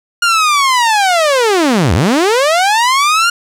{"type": "linear two-way sweep", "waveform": "sawtooth", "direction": "down then up", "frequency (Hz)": [1424, 71, 1424], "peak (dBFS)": -5, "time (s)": [0.22, 3.3], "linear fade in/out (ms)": 5, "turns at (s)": 1.94, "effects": ["low-pass 9000 Hz 12 dB/octave", "7-bit"]}